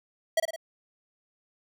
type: tone with echo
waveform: square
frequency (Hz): 649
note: E5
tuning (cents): -27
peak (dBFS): -21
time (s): 0.37-0.4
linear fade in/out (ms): 5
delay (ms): 54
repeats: 3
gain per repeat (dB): -5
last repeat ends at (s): 0.562
effects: none